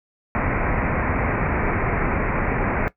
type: low-pass noise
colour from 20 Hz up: pink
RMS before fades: -22 dBFS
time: 0.35-2.88 s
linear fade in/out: 0 ms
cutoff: 2400 Hz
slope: 96 dB/octave
effects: noise-tail reverb RT60 0.1 s tail -17 dB re dry